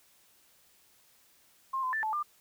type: tone with pitch steps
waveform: sine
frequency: 1063 / 1025 / 1766 / 870 / 1197 Hz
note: C6 / C6 / A6 / A5 / D6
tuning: +27 / -36 / +6 / -20 / +33 cents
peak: -29 dBFS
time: 1.73-2.23 s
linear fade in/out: 10 ms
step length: 100 ms
effects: white hiss -64 dBFS RMS until 2.4 s